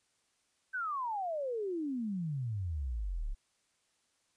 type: exponential sweep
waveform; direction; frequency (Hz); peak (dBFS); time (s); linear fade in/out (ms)
sine; down; 1568 to 32; -33; 0.73-3.35; 20
effects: white hiss -75 dBFS RMS until 4.36 s + resampled to 22050 Hz